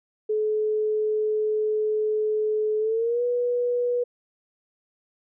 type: tone with pitch glide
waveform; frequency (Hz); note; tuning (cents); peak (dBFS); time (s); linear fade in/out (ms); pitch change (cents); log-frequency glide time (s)
sine; 428.9 to 487; A4 to B4; -44 to -24; -21; 0.29-4.04; 10; +220; 2.79-3.23
effects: none